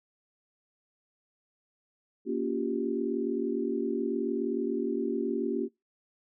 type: chord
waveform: sine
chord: G half-diminished seventh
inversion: first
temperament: just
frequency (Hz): 235.2 / 282.2 / 352.8 / 392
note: Bb3 / Db4 / F4 / G4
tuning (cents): +16 / +31 / +18 / 0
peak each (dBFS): -33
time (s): 2.25-5.69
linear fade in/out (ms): 50
effects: noise-tail reverb RT60 0.2 s tail -21 dB re dry